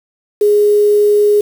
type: tone with quantisation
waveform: sine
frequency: 415.3 Hz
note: G#4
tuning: in tune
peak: -7 dBFS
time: 0.41-1.41 s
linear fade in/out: 5 ms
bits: 5
effects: none